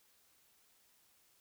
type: silence
effects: white hiss -70 dBFS RMS until 1.4 s